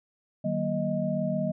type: tone cluster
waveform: sine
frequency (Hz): 154.3 / 190.1 / 236.5 / 624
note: D#3 / F#3 / A#3 / D#5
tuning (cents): -14 / +47 / +25 / +5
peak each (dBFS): -32 / -30 / -32 / -30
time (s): 0.44-1.52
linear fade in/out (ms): 10
effects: none